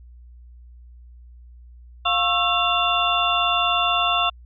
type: tone cluster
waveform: sine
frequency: 704 / 1095 / 1331 / 2769 / 3514 Hz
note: F5 / C#6 / E6 / F7 / A7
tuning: +14 / -22 / +16 / -15 / -3 cents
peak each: -24 dBFS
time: 2.05-4.3 s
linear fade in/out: 10 ms
effects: added 60 Hz sine -42 dBFS peak until 4.45 s